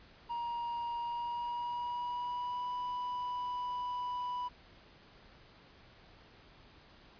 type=tone with pitch glide; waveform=triangle; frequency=945 to 986.8 Hz; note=A#5 to B5; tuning=+23 to -2 cents; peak=-33 dBFS; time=0.29-4.49 s; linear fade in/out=20 ms; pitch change=+75 cents; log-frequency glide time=1-2.71 s; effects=pink hiss -59 dBFS RMS until 7.19 s + resampled to 11025 Hz